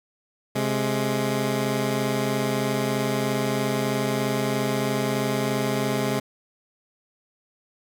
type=tone pair together; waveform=15% pulse; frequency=132.29 / 210 Hz; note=C3 / G#3; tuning=+19 / +19 cents; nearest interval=minor sixth; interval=800 cents; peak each=-19 / -19 dBFS; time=0.55-6.2 s; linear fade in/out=10 ms; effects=none